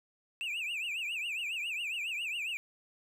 triangle tone with vibrato, 2605 Hz, E7, 21 cents flat, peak -32 dBFS, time 0.41-2.57 s, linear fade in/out 0 ms, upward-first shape triangle, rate 7.3 Hz, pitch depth 210 cents each way, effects none

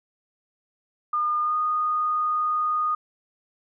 sine tone with pitch glide, 1213 to 1232.8 Hz, D#6 to D#6, -44 to -16 cents, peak -21 dBFS, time 1.13-2.95 s, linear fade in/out 5 ms, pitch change +28 cents, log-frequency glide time 1.41-1.56 s, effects none

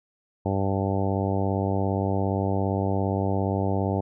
harmonic tone, 97.4 Hz, G2, 11 cents flat, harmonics 1 / 2 / 3 / 4 / 5 / 6 / 7 / 8 / 9, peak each -26 / -29 / -31 / -32 / -33 / -34 / -34 / -35 / -36 dBFS, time 0.45-4.01 s, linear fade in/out 10 ms, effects none

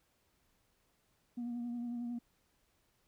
sine tone with vibrato, 239.3 Hz, A#3, 46 cents sharp, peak -35 dBFS, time 1.37-2.19 s, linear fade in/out 10 ms, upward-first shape triangle, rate 11 Hz, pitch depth 33 cents each way, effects tanh soft clip ceiling -35 dBFS + pink hiss -75 dBFS RMS until 3.07 s

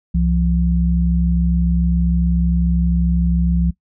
sine tone pair together, 65.16 / 172.3 Hz, C2 / F3, -7 / -23 cents, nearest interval octave + perfect fourth, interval 1684 cents, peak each -16 dBFS, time 0.14-3.71 s, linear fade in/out 10 ms, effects noise-tail reverb RT60 0.1 s tail -20 dB re dry

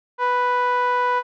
5% pulse tone with low-pass filter, 493.9 Hz, B4, in tune, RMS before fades -20 dBFS, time 0.18-1.23 s, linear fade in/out 50 ms, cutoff 1100 Hz, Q 2.7, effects none

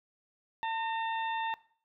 harmonic tone with a mistuned harmonic, 899 Hz, A5, 37 cents sharp, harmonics 1 / 2 / 3 / 4, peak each -31 / -39 / -45 / -45 dBFS, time 0.63-1.54 s, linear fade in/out 0 ms, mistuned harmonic 2, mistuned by +31 cents, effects noise-tail reverb RT60 0.5 s tail -19 dB re dry

